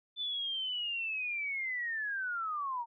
sine linear sweep, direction down, 3533 to 912 Hz, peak -33 dBFS, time 0.16-2.86 s, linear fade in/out 50 ms, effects none

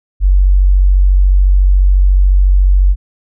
sine tone, 47.03 Hz, F#1, 29 cents sharp, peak -5 dBFS, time 0.2-2.96 s, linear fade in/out 50 ms, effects none

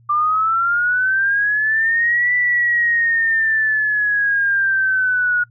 sine linear two-way sweep, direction up then down, 1179 to 1975.5 to 1446 Hz, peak -14 dBFS, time 0.09-5.44 s, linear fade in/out 10 ms, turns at 2.34 s, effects noise-tail reverb RT60 0.1 s tail -25 dB re dry + added 117 Hz sine -48 dBFS peak until 5.5 s

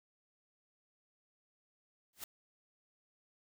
white noise with exponential growth, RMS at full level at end -40 dBFS, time 2.13-2.24 s, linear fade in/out 2 ms, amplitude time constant 22 ms, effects none

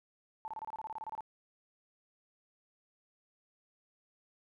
sine tone bursts, 878 Hz, A5, 4 cents flat, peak -38 dBFS, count 14, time 0.45-1.207 s, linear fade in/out 0 ms, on 29 ms, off 27 ms, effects none

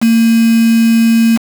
sine tone with quantisation, 228.1 Hz, A#3, 37 cents flat, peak -6 dBFS, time 0.01-1.38 s, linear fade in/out 20 ms, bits 3, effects none

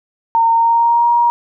sine tone with pitch glide, 916 to 947.8 Hz, A#5 to A#5, -31 to +28 cents, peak -9 dBFS, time 0.35-1.3 s, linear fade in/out 0 ms, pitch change +59 cents, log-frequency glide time 0.51-1.11 s, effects none

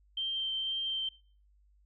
sine tone with vibrato, 3136 Hz, G7, in tune, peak -31 dBFS, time 0.17-1.09 s, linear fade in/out 5 ms, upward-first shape triangle, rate 2 Hz, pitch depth 10 cents each way, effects noise-tail reverb RT60 0.4 s tail -21 dB re dry + added 50 Hz sine -62 dBFS peak until 1.85 s

